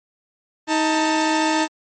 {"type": "tone pair together", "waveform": "sawtooth", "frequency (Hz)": [315.2, 891], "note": ["D#4", "A5"], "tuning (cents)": [23, 22], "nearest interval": "octave + tritone", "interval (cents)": 1799, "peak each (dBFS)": [-15, -17], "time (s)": [0.67, 1.68], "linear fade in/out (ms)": 50, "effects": ["MP3 32 kbps"]}